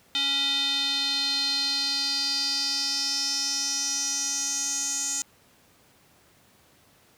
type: tone with band-pass filter sweep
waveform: square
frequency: 278.7 Hz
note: C#4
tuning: 9 cents sharp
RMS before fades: -27 dBFS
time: 0.15-5.22 s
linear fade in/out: 0 ms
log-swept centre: 3500 to 6900 Hz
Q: 6.8
effects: pink hiss -59 dBFS RMS until 7.17 s + high-pass 80 Hz 12 dB/octave